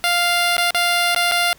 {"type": "tone with dropouts", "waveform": "10% pulse", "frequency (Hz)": 698.5, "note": "F5", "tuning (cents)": 0, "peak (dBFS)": -7, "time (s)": [0.04, 1.53], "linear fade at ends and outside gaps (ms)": 0, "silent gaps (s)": [[0.567, 0.58], [0.707, 0.746], [1.148, 1.162], [1.313, 1.319]], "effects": ["pink hiss -50 dBFS RMS until 1.58 s"]}